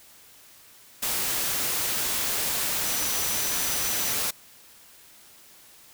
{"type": "tone in noise", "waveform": "sine", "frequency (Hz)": 5930, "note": "F#8", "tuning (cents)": 3, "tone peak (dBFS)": -34, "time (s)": [2.85, 4.13], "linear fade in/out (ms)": 10, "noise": "white", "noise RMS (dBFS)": -27, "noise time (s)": [1.02, 4.31], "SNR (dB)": -10, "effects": ["white hiss -52 dBFS RMS until 5.93 s"]}